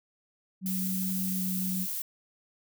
sine tone with pitch glide, 188.2 to 186.47 Hz, F#3 to F#3, +30 to +14 cents, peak -30 dBFS, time 0.61-1.87 s, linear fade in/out 50 ms, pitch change -16 cents, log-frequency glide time 1.37-1.42 s
violet noise, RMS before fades -34 dBFS, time 0.66-2.02 s, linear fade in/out 2 ms
effects none

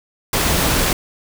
pink noise, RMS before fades -17 dBFS, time 0.33-0.93 s, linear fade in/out 2 ms, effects none

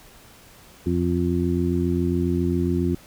harmonic tone, 87.31 Hz, F2, in tune, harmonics 1 / 2 / 3 / 4, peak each -25 / -25 / -25 / -25 dBFS, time 0.86-2.95 s, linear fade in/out 5 ms, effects pink hiss -49 dBFS RMS until 3.06 s

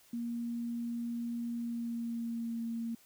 sine tone with pitch glide, 235.4 to 230.3 Hz, A#3 to A#3, +17 to -21 cents, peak -34 dBFS, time 0.13-2.95 s, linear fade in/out 5 ms, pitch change -38 cents, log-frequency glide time 1.53-2.64 s, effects white hiss -63 dBFS RMS until 3.05 s

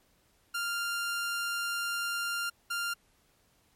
sawtooth tone bursts at uneven times, 1395 Hz, F6, 2 cents flat, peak -27 dBFS, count 2, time 0.54-2.5 / 2.7-2.94 s, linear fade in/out 10 ms, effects pink hiss -68 dBFS RMS until 3.75 s + MP3 64 kbps

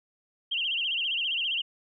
sine tone with vibrato, 2960 Hz, F#7, in tune, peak -26 dBFS, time 0.51-1.62 s, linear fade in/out 10 ms, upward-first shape sine, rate 15 Hz, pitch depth 160 cents each way, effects none

